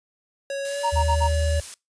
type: tone with pitch glide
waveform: square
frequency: 554 to 570.9 Hz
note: C#5 to D5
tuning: -1 to -49 cents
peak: -27 dBFS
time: 0.5-1.6 s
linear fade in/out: 2 ms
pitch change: +52 cents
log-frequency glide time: 0.64-0.82 s
type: noise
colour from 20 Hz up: blue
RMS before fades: -34 dBFS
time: 0.65-1.74 s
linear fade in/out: 0 ms
type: tone bursts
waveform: triangle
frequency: 932.3 Hz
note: A#5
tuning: in tune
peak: -18 dBFS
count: 4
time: 0.83-1.282 s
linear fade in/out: 20 ms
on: 80 ms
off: 44 ms
type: tone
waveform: sine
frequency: 77.78 Hz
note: D#2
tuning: in tune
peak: -20 dBFS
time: 0.92-1.61 s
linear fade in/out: 20 ms
effects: noise-tail reverb RT60 0.2 s tail -23 dB re dry + resampled to 22050 Hz